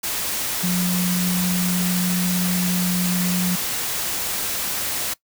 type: tone in noise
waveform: sine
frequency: 180.1 Hz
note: F#3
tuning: 46 cents flat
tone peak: -19 dBFS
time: 0.63-3.56 s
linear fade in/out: 10 ms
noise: white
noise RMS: -25 dBFS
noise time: 0.03-5.14 s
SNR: +3 dB
effects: noise-tail reverb RT60 0.1 s tail -20 dB re dry